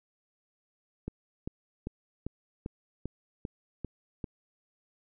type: click train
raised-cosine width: 3 ms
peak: -22 dBFS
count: 9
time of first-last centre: 1.08-4.242 s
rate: 2.53 Hz
effects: none